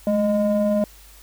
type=ring-modulated tone; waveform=triangle; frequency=202.7 Hz; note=G#3; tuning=42 cents flat; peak=-12 dBFS; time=0.07-0.84 s; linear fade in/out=0 ms; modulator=415 Hz; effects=added 50 Hz sine -47 dBFS peak until 1.22 s + white hiss -49 dBFS RMS until 1.22 s